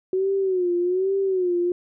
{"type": "tone with vibrato", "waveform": "sine", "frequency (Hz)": 370, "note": "F#4", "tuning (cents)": 0, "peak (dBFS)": -19, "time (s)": [0.13, 1.72], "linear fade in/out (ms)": 2, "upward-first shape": "sine", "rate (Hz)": 1.2, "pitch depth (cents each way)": 100, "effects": []}